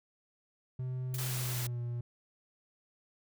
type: tone with pitch glide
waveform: triangle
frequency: 127.8 to 119.93 Hz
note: C3 to A#2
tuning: -40 to +50 cents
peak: -32 dBFS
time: 0.79-2.01 s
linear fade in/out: 5 ms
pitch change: -110 cents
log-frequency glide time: 1.29-1.8 s
type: noise with exponential decay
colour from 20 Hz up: blue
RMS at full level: -37 dBFS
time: 1.14-1.26 s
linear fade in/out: 2 ms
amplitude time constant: 26 ms
type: noise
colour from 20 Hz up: white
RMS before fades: -39 dBFS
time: 1.18-1.67 s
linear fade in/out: 5 ms
effects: none